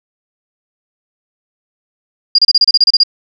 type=tone bursts; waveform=sine; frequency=4832 Hz; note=D8; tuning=48 cents sharp; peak=-4 dBFS; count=11; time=2.35-3.035 s; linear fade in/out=5 ms; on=35 ms; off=30 ms; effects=none